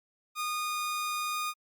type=tone; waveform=sawtooth; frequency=1227 Hz; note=D#6; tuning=25 cents flat; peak=-27 dBFS; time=0.35-1.54 s; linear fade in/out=50 ms; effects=Opus 48 kbps